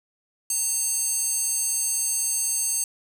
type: tone with high-pass filter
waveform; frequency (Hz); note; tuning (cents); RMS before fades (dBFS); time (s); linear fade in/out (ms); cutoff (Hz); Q
square; 908; A#5; -46; -25; 0.5-2.84; 2; 7400; 5.5
effects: 8-bit